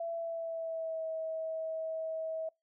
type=tone with pitch glide; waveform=sine; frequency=670 to 642.7 Hz; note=E5 to E5; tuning=+28 to -44 cents; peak=-34 dBFS; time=0-2.49 s; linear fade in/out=5 ms; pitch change=-72 cents; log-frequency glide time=0.12-1.06 s; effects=noise-tail reverb RT60 0.2 s tail -24 dB re dry